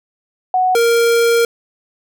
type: tone pair in turn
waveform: sine / square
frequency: 740 / 466.2 Hz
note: F#5 / A#4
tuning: 0 / 0 cents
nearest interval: minor sixth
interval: 800 cents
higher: first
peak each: -11 dBFS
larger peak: neither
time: 0.54-0.75 / 0.75-1.45 s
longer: second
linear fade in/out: 2 ms
effects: none